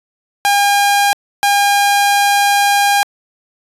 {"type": "tone bursts at uneven times", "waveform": "sawtooth", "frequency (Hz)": 808, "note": "G#5", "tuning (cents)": -48, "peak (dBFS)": -6, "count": 2, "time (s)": [[0.45, 1.13], [1.43, 3.03]], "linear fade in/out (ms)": 0, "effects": ["resampled to 32000 Hz"]}